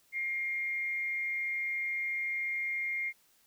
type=tone with frequency modulation; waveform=sine; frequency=2127 Hz; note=C7; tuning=28 cents sharp; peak=-31 dBFS; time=0.12-3.13 s; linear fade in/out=50 ms; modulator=209 Hz; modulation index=0.25; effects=white hiss -67 dBFS RMS until 3.46 s